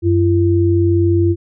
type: tone pair together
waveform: sine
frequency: 94.1 / 340 Hz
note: F#2 / F4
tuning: +30 / -46 cents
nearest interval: octave + minor seventh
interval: 2224 cents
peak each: -13 dBFS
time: 0.02-1.36 s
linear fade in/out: 50 ms
effects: none